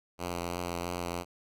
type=tone with vibrato; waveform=5% pulse; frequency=87.31 Hz; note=F2; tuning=in tune; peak=-22 dBFS; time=0.18-1.25 s; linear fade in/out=50 ms; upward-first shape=triangle; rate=3 Hz; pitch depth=24 cents each way; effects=none